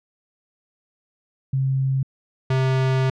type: tone pair in turn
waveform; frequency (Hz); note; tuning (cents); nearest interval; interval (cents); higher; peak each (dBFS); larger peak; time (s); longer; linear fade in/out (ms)
sine / square; 133.8 / 131.5; C3 / C3; +39 / +9; unison; 30; first; -18; neither; 1.53-2.03 / 2.5-3.1; second; 5
effects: low-pass 4000 Hz 12 dB/octave